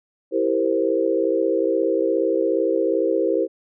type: chord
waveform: sine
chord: C dominant seventh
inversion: first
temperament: equal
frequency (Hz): 329.6 / 392 / 466.2 / 523.3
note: E4 / G4 / Bb4 / C5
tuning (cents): 0 / 0 / 0 / 0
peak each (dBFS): -23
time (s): 0.31-3.48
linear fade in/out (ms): 50
effects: none